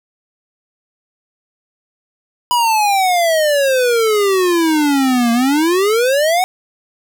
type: exponential two-way sweep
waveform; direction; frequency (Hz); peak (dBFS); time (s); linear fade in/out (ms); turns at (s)
square; down then up; 987.8 to 230 to 756; -12; 2.51-6.44; 0; 5.32
effects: 9-bit